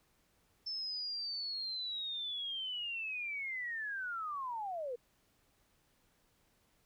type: linear sweep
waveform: sine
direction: down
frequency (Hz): 5310 to 462.6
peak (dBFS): -37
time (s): 0.66-4.96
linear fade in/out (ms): 10
effects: pink hiss -73 dBFS RMS until 6.85 s